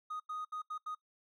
triangle tone bursts at uneven times, 1244.5 Hz, D#6, in tune, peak -35 dBFS, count 5, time 0.1-0.2 / 0.29-0.45 / 0.52-0.62 / 0.7-0.78 / 0.86-0.95 s, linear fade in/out 10 ms, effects noise-tail reverb RT60 0.1 s tail -21 dB re dry + tanh soft clip ceiling -32 dBFS

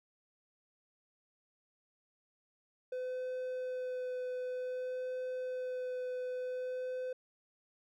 triangle tone with vibrato, 506 Hz, B4, 42 cents sharp, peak -34 dBFS, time 2.92-7.13 s, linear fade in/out 5 ms, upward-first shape sine, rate 0.54 Hz, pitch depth 10 cents each way, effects none

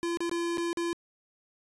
square tone with dropouts, 341.1 Hz, F4, 41 cents flat, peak -29 dBFS, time 0.03-0.93 s, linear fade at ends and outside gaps 0 ms, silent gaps 0.172-0.205 / 0.295-0.314 / 0.573-0.581 / 0.73-0.772 s, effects resampled to 24000 Hz

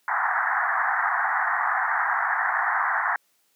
white band-pass noise, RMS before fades -24 dBFS, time 0.08-3.16 s, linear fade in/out 2 ms, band 710 to 1900 Hz, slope 96 dB/octave, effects white hiss -67 dBFS RMS until 3.55 s + high-pass 200 Hz 12 dB/octave

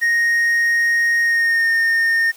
triangle tone with pitch glide, 1864.7 to 1830.5 Hz, A#6 to A#6, 0 to -32 cents, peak -12 dBFS, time 0.01-2.32 s, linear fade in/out 20 ms, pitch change -32 cents, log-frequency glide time 1.21-1.7 s, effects white hiss -45 dBFS RMS until 2.36 s + high-pass 400 Hz 12 dB/octave

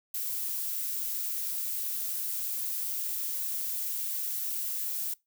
violet noise, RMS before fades -33 dBFS, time 0.14-5.14 s, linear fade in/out 5 ms, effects noise-tail reverb RT60 0.2 s tail -23 dB re dry

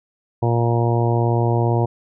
harmonic tone, 117.7 Hz, A#2, 17 cents sharp, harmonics 1 / 2 / 3 / 4 / 5 / 6 / 7 / 8, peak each -17 / -28 / -23 / -26 / -29 / -27 / -30 / -28 dBFS, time 0.42-1.86 s, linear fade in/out 10 ms, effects none

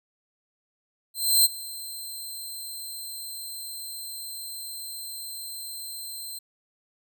10% pulse tone with ADSR envelope, 4121 Hz, C8, 27 cents flat, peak -8 dBFS, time 1.14-6.39 s, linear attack 310 ms, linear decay 23 ms, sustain -20 dB, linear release 8 ms, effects none

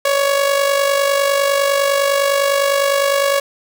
sawtooth tone with amplitude modulation, 559 Hz, C#5, 14 cents sharp, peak -7 dBFS, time 0.05-3.4 s, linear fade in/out 5 ms, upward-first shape sine, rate 49.9 Hz, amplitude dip 55%, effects none

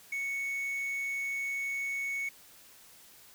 triangle tone with quantisation, 2217 Hz, C#7, in tune, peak -30 dBFS, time 0.12-2.29 s, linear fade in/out 5 ms, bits 9, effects white hiss -56 dBFS RMS until 3.34 s

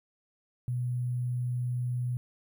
sine tone with sample-and-hold, 123.5 Hz, B2, in tune, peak -28 dBFS, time 0.68-2.17 s, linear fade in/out 0 ms, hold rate 11025 Hz, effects none

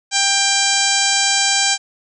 harmonic tone, 791 Hz, G5, 15 cents sharp, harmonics 1 / 2 / 3 / 4 / 5 / 6 / 7 / 8 / 9 / 10, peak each -23 / -23 / -23 / -23 / -23 / -23 / -23 / -23 / -23 / -23 dBFS, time 0.11-1.78 s, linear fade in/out 50 ms, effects none

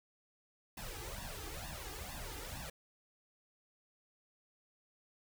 pink noise with flanger, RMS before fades -45 dBFS, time 0.77-2.7 s, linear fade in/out 5 ms, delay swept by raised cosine 1.1 to 2.5 ms, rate 2.2 Hz, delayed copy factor +0.95, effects none

